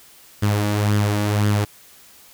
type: tone with flanger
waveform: sawtooth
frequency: 103.83 Hz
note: G#2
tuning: in tune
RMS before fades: -19 dBFS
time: 0.42-1.65 s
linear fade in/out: 10 ms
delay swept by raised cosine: 0.6 to 3.5 ms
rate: 1.9 Hz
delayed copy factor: +0.5
effects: white hiss -48 dBFS RMS until 2.33 s